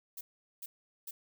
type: noise bursts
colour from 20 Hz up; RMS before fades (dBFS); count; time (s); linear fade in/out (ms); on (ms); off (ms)
violet; -43; 3; 0.17-1.11; 5; 40; 410
effects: none